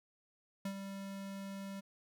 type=tone with ADSR envelope; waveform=square; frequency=196 Hz; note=G3; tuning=in tune; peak=-36 dBFS; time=0.65-1.81 s; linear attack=5 ms; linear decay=74 ms; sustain=-7 dB; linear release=17 ms; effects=none